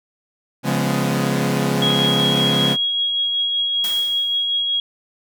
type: chord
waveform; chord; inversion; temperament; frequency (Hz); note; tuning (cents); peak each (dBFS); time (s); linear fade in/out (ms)
sawtooth; C# dominant seventh; none; equal with one note detuned; 138.59 / 174.61 / 207.7 / 250.1; C#3 / E#3 / G#3 / B3; 0 / 0 / 0 / +22; -18 / -20 / -19 / -20; 0.63-2.77; 50
type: tone with tremolo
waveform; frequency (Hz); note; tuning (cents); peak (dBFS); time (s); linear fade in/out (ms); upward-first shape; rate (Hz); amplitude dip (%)
sine; 3302; G#7; -11; -16; 1.82-4.8; 2; triangle; 5.2; 30
type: noise with exponential decay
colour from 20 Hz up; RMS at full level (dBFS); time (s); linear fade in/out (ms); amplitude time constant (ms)
white; -28; 3.84-4.63; 1; 170
effects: none